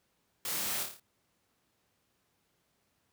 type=noise with echo; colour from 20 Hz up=white; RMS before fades=-36 dBFS; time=0.45-0.83 s; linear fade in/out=2 ms; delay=28 ms; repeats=6; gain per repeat=-4 dB; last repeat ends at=0.998 s; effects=pink hiss -75 dBFS RMS until 3.12 s + high-pass 80 Hz 12 dB/octave